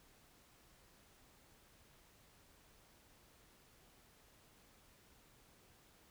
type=silence; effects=pink hiss -67 dBFS RMS until 6.1 s